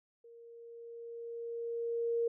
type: tone with level ramp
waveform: sine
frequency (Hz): 466.2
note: A#4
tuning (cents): 0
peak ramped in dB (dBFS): -53 to -28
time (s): 0.24-2.28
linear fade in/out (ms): 5
effects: none